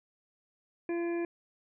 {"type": "harmonic tone", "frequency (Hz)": 341.5, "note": "F4", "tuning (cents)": -39, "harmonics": [1, 2, 3, 5, 6, 7], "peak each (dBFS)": [-30, -43, -49, -47, -56, -47], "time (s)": [0.89, 1.25], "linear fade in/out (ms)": 2, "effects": []}